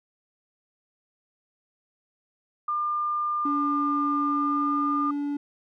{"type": "tone with pitch glide", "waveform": "sine", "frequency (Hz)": [1200, 1207], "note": ["D6", "D6"], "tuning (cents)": [37, 47], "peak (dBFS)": -24, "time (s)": [2.68, 5.11], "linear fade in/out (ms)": 5, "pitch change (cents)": 10, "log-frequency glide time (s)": [4.26, 4.75]}
{"type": "tone", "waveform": "triangle", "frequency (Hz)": 287.7, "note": "D4", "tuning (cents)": -36, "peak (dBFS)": -24, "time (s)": [3.45, 5.37], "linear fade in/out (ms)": 5}
{"effects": []}